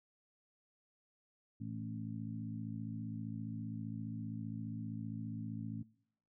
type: harmonic tone with a mistuned harmonic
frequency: 55.1 Hz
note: A1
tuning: 3 cents sharp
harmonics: 2 / 3 / 4 / 5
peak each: -44 / -48 / -45 / -48 dBFS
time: 1.6-5.83 s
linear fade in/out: 10 ms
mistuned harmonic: 2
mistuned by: +27 cents
effects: noise-tail reverb RT60 0.7 s tail -23 dB re dry